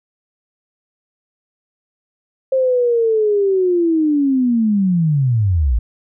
sine linear sweep, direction down, 532 to 51.9 Hz, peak -12 dBFS, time 2.52-5.79 s, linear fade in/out 5 ms, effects none

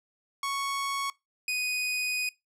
sawtooth tone pair in turn, 1108.7 / 2489 Hz, C#6 / D#7, 0 / 0 cents, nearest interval octave + major second, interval 1400 cents, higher second, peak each -25 / -24 dBFS, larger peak second, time 0.43-1.1 / 1.48-2.29 s, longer second, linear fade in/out 2 ms, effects noise-tail reverb RT60 0.2 s tail -22 dB re dry + low-pass 12000 Hz 12 dB/octave

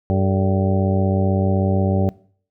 harmonic tone with a mistuned harmonic, 96.1 Hz, G2, 34 cents flat, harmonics 1 / 2 / 3 / 4 / 5 / 6 / 7 / 8, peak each -18 / -21 / -28 / -26 / -29 / -26 / -36 / -29 dBFS, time 0.1-2.09 s, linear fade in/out 0 ms, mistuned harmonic 5, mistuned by -110 cents, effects noise-tail reverb RT60 0.5 s tail -21 dB re dry

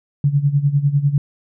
sine tone with tremolo, 142.7 Hz, D3, 49 cents flat, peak -10 dBFS, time 0.24-1.18 s, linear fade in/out 2 ms, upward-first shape sine, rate 10 Hz, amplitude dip 80%, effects none

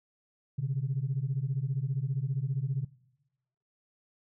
sine beating tone pair, 127.6 / 142.6 Hz, C3 / C#3, -43 / +49 cents, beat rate 15 Hz, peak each -31 / -30 dBFS, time 0.58-2.85 s, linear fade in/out 10 ms, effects noise-tail reverb RT60 1.0 s tail -23 dB re dry + tanh soft clip ceiling -22 dBFS

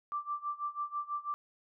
sine tone with tremolo, 1174.7 Hz, D6, in tune, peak -31 dBFS, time 0.12-1.34 s, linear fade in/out 0 ms, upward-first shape sine, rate 6.1 Hz, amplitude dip 90%, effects none

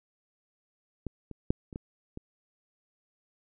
clicks, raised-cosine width 3 ms, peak -21 / -28 / -11 / -30 / -23 / -26 dBFS, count 6, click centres 1.067 / 1.313 / 1.505 / 1.728 / 1.759 / 2.174 s, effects none

